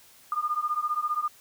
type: beating tone pair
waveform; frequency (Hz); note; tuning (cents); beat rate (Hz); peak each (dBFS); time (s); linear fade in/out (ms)
sine; 1205 / 1220; D6 / D#6; +44 / -34; 15; -29 / -28; 0.32-1.28; 2
effects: white hiss -55 dBFS RMS until 1.4 s